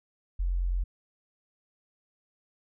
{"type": "tone", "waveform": "sine", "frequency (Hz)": 44.41, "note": "F1", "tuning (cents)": 30, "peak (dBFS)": -25, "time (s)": [0.39, 0.84], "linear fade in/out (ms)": 10, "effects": []}